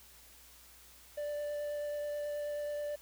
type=tone with vibrato; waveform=triangle; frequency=588 Hz; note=D5; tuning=2 cents sharp; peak=-33 dBFS; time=1.17-2.96 s; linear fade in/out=10 ms; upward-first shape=triangle; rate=9.3 Hz; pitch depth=10 cents each way; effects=added 60 Hz sine -64 dBFS peak until 3.01 s + white hiss -58 dBFS RMS until 3.01 s